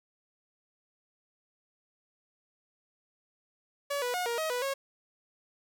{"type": "tone with pitch steps", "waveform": "sawtooth", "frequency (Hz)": [568, 491.3, 722, 470.6, 633, 492.4, 547], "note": ["C#5", "B4", "F#5", "A#4", "D#5", "B4", "C#5"], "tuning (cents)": [42, -9, -43, 16, 30, -5, -23], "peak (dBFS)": -26, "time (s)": [3.9, 4.74], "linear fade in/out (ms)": 10, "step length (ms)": 120, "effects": []}